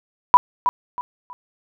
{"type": "tone with echo", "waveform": "sine", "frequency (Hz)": 987.8, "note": "B5", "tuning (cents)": 0, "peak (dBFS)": -4, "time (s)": [0.34, 0.37], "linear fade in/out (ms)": 0, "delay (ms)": 320, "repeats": 3, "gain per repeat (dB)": -10, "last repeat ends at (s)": 1.33, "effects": []}